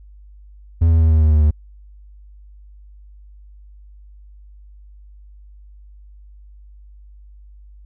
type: tone with pitch steps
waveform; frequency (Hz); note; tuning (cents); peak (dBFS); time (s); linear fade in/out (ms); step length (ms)
triangle; 82.5 / 81.22 / 79.97 / 78.73 / 77.51 / 76.31 / 75.13; E2 / E2 / D#2 / D#2 / D#2 / D#2 / D2; +2 / -25 / +48 / +21 / -6 / -33 / +40; -8; 0.81-1.51; 10; 100
effects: added 50 Hz sine -40 dBFS peak until 7.85 s